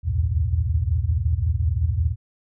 sine tone cluster, 64.9 / 77.1 / 82.6 / 106.2 / 120 Hz, C2 / D#2 / E2 / G#2 / B2, -13 / -15 / +4 / +39 / -49 cents, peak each -27 / -28 / -21 / -27 / -29 dBFS, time 0.03-2.16 s, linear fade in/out 50 ms, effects none

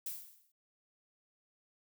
violet noise with exponential decay, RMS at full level -37 dBFS, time 0.06-0.52 s, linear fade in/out 5 ms, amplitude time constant 98 ms, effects none

